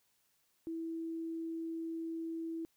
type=tone; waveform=sine; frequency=328 Hz; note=E4; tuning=9 cents flat; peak=-37 dBFS; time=0.67-2.65 s; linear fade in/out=0 ms; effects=white hiss -75 dBFS RMS until 2.76 s